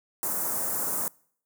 white band-stop noise, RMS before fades -29 dBFS, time 0.23-1.08 s, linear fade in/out 0 ms, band 1400 to 7400 Hz, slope 24 dB/octave, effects noise-tail reverb RT60 0.6 s tail -25 dB re dry + high-pass 150 Hz 12 dB/octave

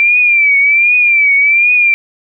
sine tone with vibrato, 2347 Hz, D7, 2 cents flat, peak -6 dBFS, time 0-1.94 s, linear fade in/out 0 ms, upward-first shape triangle, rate 1.3 Hz, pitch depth 100 cents each way, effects none

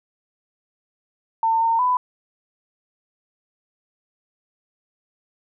sine tone with pitch steps, 902 / 913 / 998 Hz, A5 / A#5 / B5, +43 / -36 / +18 cents, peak -16 dBFS, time 1.43-1.97 s, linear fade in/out 2 ms, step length 180 ms, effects none

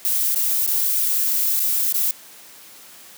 violet noise with dropouts, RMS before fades -20 dBFS, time 0.05-2.11 s, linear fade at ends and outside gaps 0 ms, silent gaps 0.346-0.359 / 0.664-0.676 / 1.595-1.601 / 1.925-1.943 s, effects white hiss -44 dBFS RMS until 3.17 s + high-pass 150 Hz 12 dB/octave

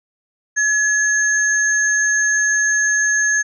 sine tone pair together, 1695 / 6399 Hz, G#6 / G8, +35 / +35 cents, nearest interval octave + major seventh, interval 2300 cents, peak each -15 / -19 dBFS, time 0.56-3.43 s, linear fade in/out 20 ms, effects none

